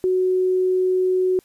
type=tone; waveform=sine; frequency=370 Hz; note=F#4; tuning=in tune; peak=-16 dBFS; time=0.04-1.39 s; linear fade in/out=0 ms; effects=white hiss -58 dBFS RMS until 1.44 s + resampled to 32000 Hz